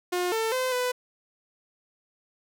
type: tone with pitch steps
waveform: sawtooth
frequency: 357.8 / 447.1 / 513 / 498.6 Hz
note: F4 / A4 / C5 / B4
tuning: +42 / +28 / -34 / +16 cents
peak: -21 dBFS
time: 0.12-0.92 s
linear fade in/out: 10 ms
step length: 200 ms
effects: none